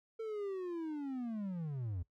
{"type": "linear sweep", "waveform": "triangle", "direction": "down", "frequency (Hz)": [453.6, 80.5], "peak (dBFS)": -35, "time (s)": [0.19, 2.03], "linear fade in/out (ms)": 10, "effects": ["noise-tail reverb RT60 0.1 s tail -18 dB re dry"]}